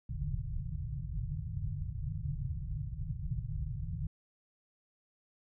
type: low-pass noise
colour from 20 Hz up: white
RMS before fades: -37 dBFS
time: 0.09-4.07 s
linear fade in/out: 5 ms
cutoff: 160 Hz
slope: 96 dB/octave
effects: none